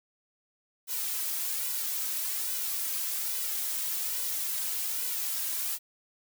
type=noise with flanger; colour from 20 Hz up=blue; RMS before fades=-32 dBFS; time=0.87-5.79 s; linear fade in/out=50 ms; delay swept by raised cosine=2 to 3.2 ms; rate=1.2 Hz; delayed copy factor=+0.8; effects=none